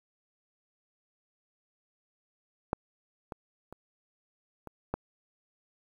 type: clicks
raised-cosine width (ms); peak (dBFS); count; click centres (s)
1; -13 / -24 / -30 / -28 / -16; 5; 2.731 / 3.322 / 3.726 / 4.673 / 4.94
effects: 9-bit